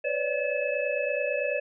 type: tone cluster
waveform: sine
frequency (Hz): 503 / 566 / 595 / 1714 / 2597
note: B4 / C#5 / D5 / A6 / E7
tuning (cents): +32 / +36 / +22 / -46 / -26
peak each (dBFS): -32 / -30 / -31 / -37 / -32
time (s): 0.04-1.6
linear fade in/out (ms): 10
effects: none